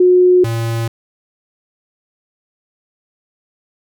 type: tone pair in turn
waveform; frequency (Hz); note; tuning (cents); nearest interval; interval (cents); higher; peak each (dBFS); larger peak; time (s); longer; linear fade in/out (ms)
sine / square; 362.5 / 114.81; F#4 / A#2; -35 / -26; octave + minor sixth; 1991; first; -6 / -17; first; 0-0.44 / 0.44-0.88; neither; 5
effects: none